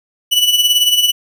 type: tone with tremolo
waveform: 40% pulse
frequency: 2960 Hz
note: F#7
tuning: in tune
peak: -7 dBFS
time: 0.31-1.12 s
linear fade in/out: 20 ms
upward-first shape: sine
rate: 18 Hz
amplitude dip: 60%
effects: none